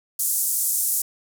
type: band-pass noise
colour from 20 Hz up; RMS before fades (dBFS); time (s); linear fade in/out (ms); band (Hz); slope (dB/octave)
white; -23; 0.19-1.02; 5; 7300 to 14000; 24
effects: none